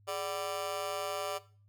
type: tone with amplitude modulation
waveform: 30% pulse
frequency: 587.3 Hz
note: D5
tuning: in tune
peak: -27 dBFS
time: 0.07-1.39 s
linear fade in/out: 20 ms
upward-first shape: sine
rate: 171 Hz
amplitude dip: 100%
effects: noise-tail reverb RT60 0.4 s tail -17 dB re dry + added 102 Hz sine -60 dBFS peak until 1.68 s